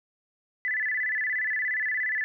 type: tone with vibrato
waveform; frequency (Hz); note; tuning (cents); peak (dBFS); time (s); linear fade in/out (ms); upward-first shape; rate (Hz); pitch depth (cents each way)
sine; 1864.7; A#6; 0; -25; 0.65-2.24; 0; square; 17; 120
effects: none